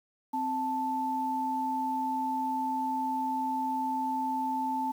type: tone pair together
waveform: sine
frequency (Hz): 261.6 / 880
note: C4 / A5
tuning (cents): 0 / 0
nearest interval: octave + major sixth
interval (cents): 2100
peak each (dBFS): -34 / -29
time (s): 0.33-4.92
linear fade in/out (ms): 10
effects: 9-bit